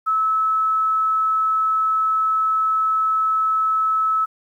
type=tone; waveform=sine; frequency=1300 Hz; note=E6; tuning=24 cents flat; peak=-16 dBFS; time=0.06-4.26 s; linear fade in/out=20 ms; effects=9-bit